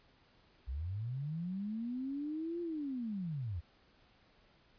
sine linear two-way sweep, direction up then down, 58.27 to 349.2 to 75.8 Hz, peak -36 dBFS, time 0.67-3.61 s, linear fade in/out 20 ms, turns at 2.61 s, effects pink hiss -67 dBFS RMS until 4.78 s + resampled to 11025 Hz

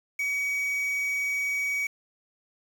triangle tone with quantisation, 2262 Hz, C#7, 34 cents sharp, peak -24 dBFS, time 0.19-1.87 s, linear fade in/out 5 ms, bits 7, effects none

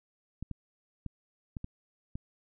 clicks, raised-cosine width 5 ms, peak -25 dBFS, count 6, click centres 0.426 / 0.513 / 1.063 / 1.568 / 1.644 / 2.155 s, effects none

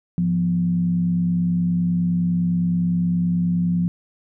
sine tone with frequency modulation, 174.61 Hz, F3, in tune, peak -17 dBFS, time 0.18-3.88 s, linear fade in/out 0 ms, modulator 69.7 Hz, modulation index 0.4, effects none

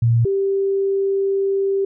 sine tone pair in turn, 116.54 / 392 Hz, A#2 / G4, 0 / 0 cents, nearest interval octave + major sixth, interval 2100 cents, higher second, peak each -12 / -16 dBFS, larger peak first, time 0.02-0.25 / 0.25-1.85 s, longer second, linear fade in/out 5 ms, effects none

